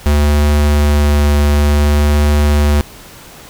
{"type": "tone with vibrato", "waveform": "square", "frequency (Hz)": 73.42, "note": "D2", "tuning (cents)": 0, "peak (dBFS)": -9, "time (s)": [0.06, 2.81], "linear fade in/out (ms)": 0, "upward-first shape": "triangle", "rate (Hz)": 0.56, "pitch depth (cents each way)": 11, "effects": ["pink hiss -36 dBFS RMS until 3.49 s"]}